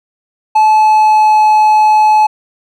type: tone with pitch glide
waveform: triangle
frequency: 864 to 857 Hz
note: A5 to A5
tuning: -32 to -46 cents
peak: -3 dBFS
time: 0.55-2.27 s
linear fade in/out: 10 ms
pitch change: -14 cents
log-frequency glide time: 0.68-1.42 s
effects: none